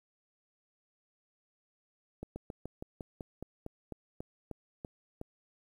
slowing click train, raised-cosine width 2 ms, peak -27 dBFS, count 14, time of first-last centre 2.23-5.214 s, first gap 130 ms, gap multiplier 1.09, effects 10-bit

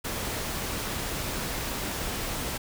pink noise, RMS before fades -32 dBFS, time 0.04-2.58 s, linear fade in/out 10 ms, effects none

